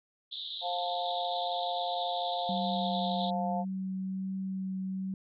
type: band-pass noise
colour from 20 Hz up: white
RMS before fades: -40 dBFS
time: 0.31-3.31 s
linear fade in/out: 20 ms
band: 3400 to 3900 Hz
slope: 96 dB/octave
type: harmonic tone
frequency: 176.2 Hz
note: F3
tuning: 16 cents sharp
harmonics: 3 / 4 / 5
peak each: -39 / -32 / -38 dBFS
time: 0.61-3.65 s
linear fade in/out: 50 ms
type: tone with vibrato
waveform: sine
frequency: 190 Hz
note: F#3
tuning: 46 cents sharp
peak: -32 dBFS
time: 2.49-5.14 s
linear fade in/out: 2 ms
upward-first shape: triangle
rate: 1.2 Hz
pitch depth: 11 cents each way
effects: none